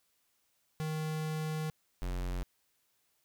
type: tone pair in turn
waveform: square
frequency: 156.1 / 44.93 Hz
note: D#3 / F1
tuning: +6 / +50 cents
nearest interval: octave + minor seventh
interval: 2156 cents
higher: first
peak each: -34 / -34 dBFS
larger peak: neither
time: 0.8-1.7 / 2.02-2.43 s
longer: first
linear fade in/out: 0 ms
effects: white hiss -75 dBFS RMS until 3.24 s